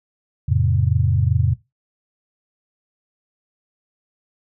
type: chord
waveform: sine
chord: F augmented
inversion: none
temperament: equal with one note detuned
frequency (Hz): 87.31 / 110 / 135.04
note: F2 / A2 / C#3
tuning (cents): 0 / 0 / -45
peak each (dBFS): -19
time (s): 0.48-1.54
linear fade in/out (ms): 10
effects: noise-tail reverb RT60 0.2 s tail -17 dB re dry